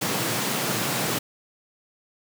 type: high-pass noise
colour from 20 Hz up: pink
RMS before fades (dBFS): -26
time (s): 0.01-1.19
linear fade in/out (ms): 10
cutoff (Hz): 110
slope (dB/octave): 96
effects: none